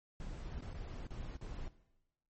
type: noise with dropouts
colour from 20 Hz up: brown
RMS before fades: -44 dBFS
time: 0.2-1.68 s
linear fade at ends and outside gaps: 1 ms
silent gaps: 0.608-0.622 / 0.732-0.743 / 1.069-1.106 / 1.367-1.412 s
effects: noise-tail reverb RT60 1.0 s tail -17 dB re dry + MP3 32 kbps